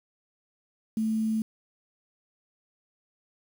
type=tone with quantisation; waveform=sine; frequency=220 Hz; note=A3; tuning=in tune; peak=-24 dBFS; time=0.97-1.42 s; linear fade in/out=2 ms; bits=8; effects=none